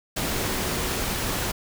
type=tone in noise; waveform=sine; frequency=370 Hz; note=F#4; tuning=in tune; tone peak=-37 dBFS; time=0.33-0.98 s; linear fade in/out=10 ms; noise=pink; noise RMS=-27 dBFS; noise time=0.16-1.52 s; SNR=-13 dB; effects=none